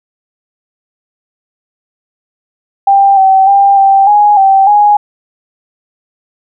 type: tone with pitch steps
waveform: sine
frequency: 791 / 768 / 795 / 783 / 830 / 777 / 829 Hz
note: G5 / G5 / G5 / G5 / G#5 / G5 / G#5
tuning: +15 / -36 / +24 / -2 / -1 / -16 / -3 cents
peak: -3 dBFS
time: 2.87-4.97 s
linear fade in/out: 5 ms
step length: 300 ms
effects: none